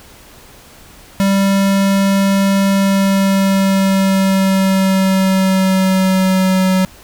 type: tone with pitch glide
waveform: square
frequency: 196 to 187.37 Hz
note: G3 to F#3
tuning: 0 to +22 cents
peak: -11 dBFS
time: 1.2-6.85 s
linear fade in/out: 0 ms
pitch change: -78 cents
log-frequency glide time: 2.72-6.74 s
effects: pink hiss -41 dBFS RMS until 7.03 s